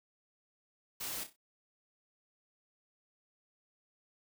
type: noise with echo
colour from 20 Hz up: white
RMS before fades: -40 dBFS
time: 1-1.24 s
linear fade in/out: 10 ms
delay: 31 ms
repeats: 4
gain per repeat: -9 dB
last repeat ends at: 1.364 s
effects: none